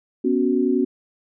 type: chord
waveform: sine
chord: B suspended second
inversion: none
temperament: equal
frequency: 246.9 / 277.2 / 370 Hz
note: B3 / C#4 / F#4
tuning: 0 / 0 / 0 cents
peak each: -21 dBFS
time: 0.24-0.85 s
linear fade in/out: 10 ms
effects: none